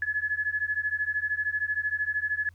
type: beating tone pair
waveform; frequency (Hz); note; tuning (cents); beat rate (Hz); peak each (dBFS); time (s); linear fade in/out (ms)
sine; 1700 / 1713; G#6 / A6; +40 / -47; 13; -29; 0.02-2.49; 2
effects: added 87 Hz sine -51 dBFS peak until 2.54 s + pink hiss -68 dBFS RMS until 2.54 s